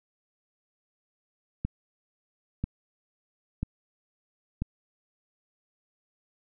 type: click train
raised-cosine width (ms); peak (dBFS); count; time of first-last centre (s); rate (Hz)
5; -16; 4; 1.65-4.62; 1.01
effects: none